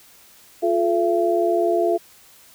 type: tone cluster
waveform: sine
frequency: 351.2 / 431 / 676 Hz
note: F4 / A4 / E5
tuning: +10 / -36 / +43 cents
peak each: -20 / -23 / -20 dBFS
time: 0.62-1.98 s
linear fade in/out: 20 ms
effects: white hiss -50 dBFS RMS until 2.54 s